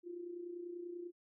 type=tone with amplitude modulation; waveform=sine; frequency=349.2 Hz; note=F4; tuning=in tune; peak=-40 dBFS; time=0.03-1.12 s; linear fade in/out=50 ms; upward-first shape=sine; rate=30.2 Hz; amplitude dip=60%; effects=none